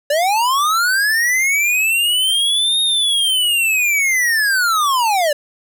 square linear two-way sweep, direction up then down, 564 to 3734 to 564 Hz, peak -14 dBFS, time 0.1-5.33 s, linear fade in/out 5 ms, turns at 2.81 s, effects none

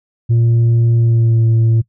sine tone with pitch glide, 116.54 to 113.55 Hz, A#2 to A#2, 0 to -45 cents, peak -6 dBFS, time 0.29-1.82 s, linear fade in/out 20 ms, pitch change -45 cents, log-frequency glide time 0.95-1.45 s, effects noise-tail reverb RT60 0.1 s tail -21 dB re dry + tanh soft clip ceiling -8 dBFS

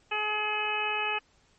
harmonic tone, 423.9 Hz, G#4, 35 cents sharp, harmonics 1 / 2 / 3 / 4 / 5 / 6 / 7, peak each -38 / -33 / -36 / -38 / -42 / -30 / -37 dBFS, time 0.11-1.19 s, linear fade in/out 10 ms, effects pink hiss -65 dBFS RMS until 1.58 s + MP3 32 kbps

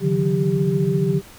sine tone cluster, 141.8 / 156.4 / 182.6 / 394.9 Hz, C#3 / D#3 / F#3 / G4, +40 / +9 / -23 / +13 cents, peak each -22 dBFS, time 0-1.22 s, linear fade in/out 50 ms, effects pink hiss -44 dBFS RMS until 1.38 s

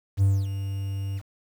triangle tone with ADSR envelope, 98 Hz, G2, in tune, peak -13 dBFS, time 0.17-1.22 s, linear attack 52 ms, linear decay 240 ms, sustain -12 dB, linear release 50 ms, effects tanh soft clip ceiling -10 dBFS + 8-bit

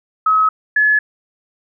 sine tone pair in turn, 1280 / 1708.6 Hz, D#6 / G#6, +49 / +49 cents, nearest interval perfect fourth, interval 500 cents, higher second, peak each -10 dBFS, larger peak neither, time 0.26-0.49 / 0.76-0.99 s, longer neither, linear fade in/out 5 ms, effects none

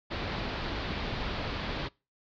pink low-pass noise, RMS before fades -34 dBFS, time 0.1-1.89 s, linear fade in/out 20 ms, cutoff 4600 Hz, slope 48 dB/octave, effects noise-tail reverb RT60 0.3 s tail -25 dB re dry + MP3 96 kbps

